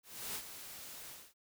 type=noise with ADSR envelope; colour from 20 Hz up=white; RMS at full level=-40 dBFS; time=0.03-1.34 s; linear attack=320 ms; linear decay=65 ms; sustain=-9 dB; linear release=250 ms; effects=none